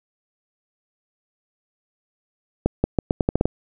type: accelerating click train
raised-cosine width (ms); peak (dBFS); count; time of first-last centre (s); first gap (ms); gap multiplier
2; -4; 9; 2.66-3.456; 180; 0.82
effects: none